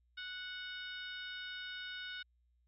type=harmonic tone with a mistuned harmonic; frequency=738 Hz; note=F#5; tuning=5 cents flat; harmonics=2 / 3 / 4 / 5 / 6 / 7; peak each=-45 / -53 / -50 / -48 / -60 / -62 dBFS; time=0.17-2.23 s; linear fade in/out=10 ms; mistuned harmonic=6; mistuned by=-35 cents; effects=added 60 Hz sine -70 dBFS peak until 2.67 s